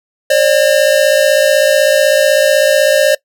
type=tone pair together; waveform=square; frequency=544 / 600 Hz; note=C#5 / D5; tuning=-33 / +37 cents; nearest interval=major second; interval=170 cents; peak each=-11 dBFS; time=0.3-3.15 s; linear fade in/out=5 ms; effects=noise-tail reverb RT60 0.1 s tail -22 dB re dry